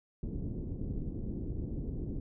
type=low-pass noise; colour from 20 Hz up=pink; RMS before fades=-37 dBFS; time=0.23-2.2 s; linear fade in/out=2 ms; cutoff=350 Hz; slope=24 dB/octave; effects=none